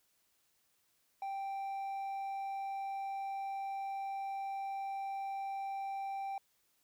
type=tone with hard clipping; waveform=sine; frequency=784 Hz; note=G5; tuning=in tune; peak=-38 dBFS; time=1.22-6.38 s; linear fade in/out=2 ms; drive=3 dB; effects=white hiss -75 dBFS RMS until 6.83 s